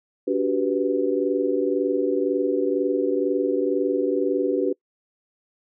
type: chord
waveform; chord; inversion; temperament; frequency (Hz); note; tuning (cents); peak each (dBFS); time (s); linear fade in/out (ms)
sine; G major seventh; second; equal with one note detuned; 287.6 / 370 / 392 / 493.9; D4 / F#4 / G4 / B4; -36 / 0 / 0 / 0; -25; 0.27-4.73; 10
effects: noise-tail reverb RT60 0.1 s tail -25 dB re dry